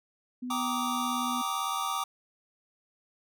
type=tone with pitch glide; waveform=sine; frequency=249.1 to 246.4 Hz; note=B3 to B3; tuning=+15 to -4 cents; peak=-33 dBFS; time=0.42-1.42 s; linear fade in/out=10 ms; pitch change=-19 cents; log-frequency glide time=0.55-0.78 s
type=chord; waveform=square; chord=Eb major seventh; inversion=first; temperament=just; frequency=777.8 / 933.4 / 1166.7 / 1244.5 Hz; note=G5 / Bb5 / D6 / Eb6; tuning=-14 / +2 / -12 / 0 cents; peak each=-38 / -38 / -33 / -36 dBFS; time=0.5-2.04 s; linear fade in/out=5 ms
effects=none